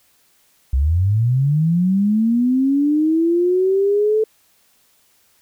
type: linear sweep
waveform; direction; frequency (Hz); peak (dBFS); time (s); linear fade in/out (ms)
sine; up; 61.74 to 440; -13; 0.73-4.24; 5
effects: white hiss -58 dBFS RMS until 5.41 s